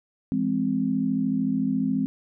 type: chord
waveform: sine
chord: E augmented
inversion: none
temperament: equal with one note detuned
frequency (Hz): 168.76 / 207.7 / 261.6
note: E3 / G#3 / B#3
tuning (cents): +41 / 0 / 0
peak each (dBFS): -30 / -26 / -24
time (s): 0.32-2.06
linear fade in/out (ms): 0
effects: none